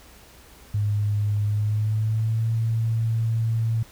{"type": "tone with pitch glide", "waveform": "sine", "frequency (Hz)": [103.83, 113.23], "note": ["G#2", "A#2"], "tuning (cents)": [0, -50], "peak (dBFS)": -20, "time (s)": [0.74, 3.83], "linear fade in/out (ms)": 5, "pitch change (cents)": 150, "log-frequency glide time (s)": [1.45, 2.48], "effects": ["added 60 Hz sine -52 dBFS peak until 3.91 s", "pink hiss -50 dBFS RMS until 3.91 s"]}